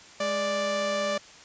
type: tone pair together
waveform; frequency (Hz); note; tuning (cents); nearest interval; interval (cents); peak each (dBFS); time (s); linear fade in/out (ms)
sawtooth; 207.7 / 587.5; G#3 / D5; 0 / +1; octave + tritone; 1801; -31 / -22; 0.2-1.18; 5
effects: white hiss -49 dBFS RMS until 1.44 s + resampled to 16000 Hz